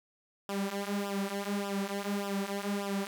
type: tone with flanger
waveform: sawtooth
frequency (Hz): 199.9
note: G3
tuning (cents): +34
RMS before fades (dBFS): -34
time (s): 0.49-3.07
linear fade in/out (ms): 0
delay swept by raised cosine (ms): 0.46 to 5.86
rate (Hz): 1.7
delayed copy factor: -0.8
effects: none